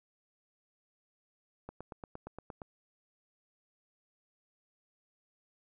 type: click train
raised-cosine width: 1 ms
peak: -29 dBFS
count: 9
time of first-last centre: 1.69-2.618 s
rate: 8.62 Hz
effects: none